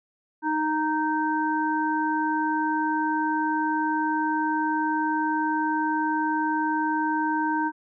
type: harmonic tone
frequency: 310 Hz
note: D#4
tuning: 6 cents flat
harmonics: 1 / 3 / 5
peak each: -26 / -25 / -30 dBFS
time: 0.42-7.72 s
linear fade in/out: 50 ms
effects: none